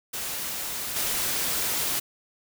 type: noise with level steps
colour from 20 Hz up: white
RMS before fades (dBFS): -32 / -27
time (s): 0.13-2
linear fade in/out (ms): 10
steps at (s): 0.96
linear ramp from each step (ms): 2
effects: none